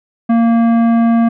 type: tone with tanh clipping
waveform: sine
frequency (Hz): 231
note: A#3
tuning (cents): -16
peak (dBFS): -10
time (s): 0.29-1.29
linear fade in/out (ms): 10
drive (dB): 13
effects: none